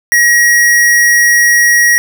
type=tone; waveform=square; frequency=1900 Hz; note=A#6; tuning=33 cents sharp; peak=-6 dBFS; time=0.12-1.98 s; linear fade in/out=0 ms; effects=none

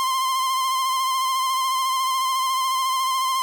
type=tone with vibrato; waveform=45% pulse; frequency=1047 Hz; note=C6; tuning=1 cent sharp; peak=-20 dBFS; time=0-3.42 s; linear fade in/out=0 ms; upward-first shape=sine; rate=14 Hz; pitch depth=33 cents each way; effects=none

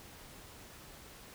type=silence; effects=pink hiss -53 dBFS RMS until 1.34 s

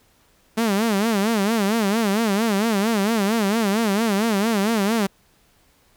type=tone with vibrato; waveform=sawtooth; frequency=212.5 Hz; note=G#3; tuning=40 cents sharp; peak=-14 dBFS; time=0.57-5.07 s; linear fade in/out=10 ms; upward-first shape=sine; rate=4.4 Hz; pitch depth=160 cents each way; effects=pink hiss -59 dBFS RMS until 5.96 s

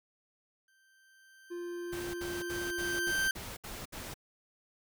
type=tone with exponential growth; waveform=40% pulse; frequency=1562 Hz; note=G6; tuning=7 cents flat; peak=-26 dBFS; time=0.68-3.31 s; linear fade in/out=2 ms; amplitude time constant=570 ms
type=tone; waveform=triangle; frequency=349.2 Hz; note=F4; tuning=in tune; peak=-35 dBFS; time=1.5-3.12 s; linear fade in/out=20 ms
type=noise bursts; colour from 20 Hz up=pink; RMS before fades=-43 dBFS; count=8; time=1.92-4.142 s; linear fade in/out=10 ms; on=220 ms; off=66 ms
effects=none

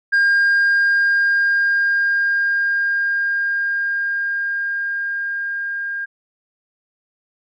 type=tone with level ramp; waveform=sine; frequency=1610 Hz; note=G6; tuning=46 cents sharp; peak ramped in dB=-9 to -22 dBFS; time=0.12-6.06 s; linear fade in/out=20 ms; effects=tanh soft clip ceiling -11 dBFS

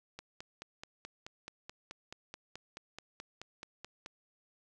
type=click train; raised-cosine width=0.2 ms; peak=-27 dBFS; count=19; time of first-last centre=0.19-4.061 s; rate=4.65 Hz; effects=none

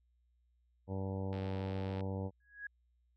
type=harmonic tone; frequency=96.2 Hz; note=G2; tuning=32 cents flat; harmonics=1 / 2 / 3 / 4 / 5 / 6 / 7 / 8 / 9 / 10; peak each=-38 / -42 / -47 / -50 / -45 / -49 / -57 / -55 / -53 / -60 dBFS; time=0.87-2.31 s; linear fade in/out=50 ms
type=click train; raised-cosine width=0.3 ms; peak=-34 dBFS; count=60; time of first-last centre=1.33-2.007 s; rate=87.2 Hz
type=tone with exponential growth; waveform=sine; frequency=1661.2 Hz; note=G#6; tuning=in tune; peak=-38 dBFS; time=2.4-2.67 s; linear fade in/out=5 ms; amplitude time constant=58 ms
effects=added 60 Hz sine -70 dBFS peak until 3.16 s

